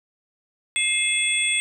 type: tone cluster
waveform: sine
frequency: 2120 / 2600 / 3402 / 8270 Hz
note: C7 / E7 / G#7 / C9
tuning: +22 / -24 / +41 / -21 cents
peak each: -25 dBFS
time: 0.76-1.6 s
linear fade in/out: 0 ms
effects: none